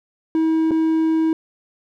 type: tone with dropouts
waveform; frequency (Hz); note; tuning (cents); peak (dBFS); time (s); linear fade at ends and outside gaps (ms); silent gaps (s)
triangle; 320.8; E4; -47; -13; 0.35-1.33; 1; 0.709-0.715
effects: none